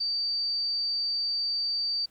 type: tone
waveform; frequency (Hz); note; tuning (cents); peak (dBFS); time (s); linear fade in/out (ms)
sine; 4626; D8; -27; -26; 0-2.06; 10
effects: pink hiss -64 dBFS RMS until 2.1 s